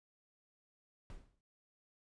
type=noise with exponential decay; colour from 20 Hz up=brown; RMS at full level=-45 dBFS; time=1.1-1.41 s; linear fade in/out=1 ms; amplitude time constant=66 ms; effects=noise-tail reverb RT60 0.4 s tail -25 dB re dry + resampled to 22050 Hz